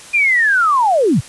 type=linear sweep; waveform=sine; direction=down; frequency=2456 to 89.5 Hz; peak=-10 dBFS; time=0.13-1.21 s; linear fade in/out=20 ms; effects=white hiss -37 dBFS RMS until 1.28 s + resampled to 24000 Hz